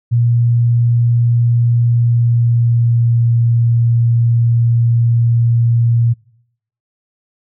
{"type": "tone with pitch glide", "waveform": "sine", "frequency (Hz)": [118.7, 117.34], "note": ["A#2", "A#2"], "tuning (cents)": [32, 12], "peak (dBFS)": -9, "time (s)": [0.11, 6.14], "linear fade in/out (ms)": 20, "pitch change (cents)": -20, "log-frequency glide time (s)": [1.87, 3.31], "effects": ["noise-tail reverb RT60 0.8 s tail -26 dB re dry"]}